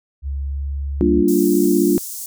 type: tone with pitch glide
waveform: sine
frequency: 69.3 to 69.94 Hz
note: C#2 to C#2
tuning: 0 to +16 cents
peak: -21 dBFS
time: 0.22-1.24 s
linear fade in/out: 50 ms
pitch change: +16 cents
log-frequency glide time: 0.45-0.61 s
type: chord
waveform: sine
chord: G minor seventh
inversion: none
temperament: equal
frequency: 196 / 233.1 / 293.7 / 349.2 Hz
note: G3 / Bb3 / D4 / F4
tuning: 0 / 0 / 0 / 0 cents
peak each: -20 / -21 / -17 / -16 dBFS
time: 1.01-1.98 s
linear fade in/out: 0 ms
type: high-pass noise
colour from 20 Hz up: pink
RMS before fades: -30 dBFS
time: 1.28-2.26 s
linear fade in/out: 2 ms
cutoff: 6500 Hz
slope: 24 dB/octave
effects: none